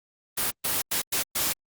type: noise bursts at uneven times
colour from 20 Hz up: white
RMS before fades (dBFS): -26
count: 5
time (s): 0.37-0.51 / 0.64-0.82 / 0.91-1.02 / 1.12-1.23 / 1.35-1.53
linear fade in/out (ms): 10
effects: Opus 32 kbps